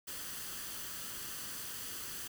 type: noise with comb filter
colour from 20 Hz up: white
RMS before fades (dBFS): -43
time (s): 0.07-2.28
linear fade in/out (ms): 10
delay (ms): 0.65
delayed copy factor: +0.5
effects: none